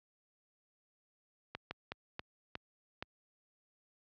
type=slowing click train; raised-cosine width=0.3 ms; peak=-23 dBFS; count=6; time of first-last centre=1.55-3.025 s; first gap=160 ms; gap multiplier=1.31; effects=high-pass 60 Hz 12 dB/octave + low-pass 5000 Hz 12 dB/octave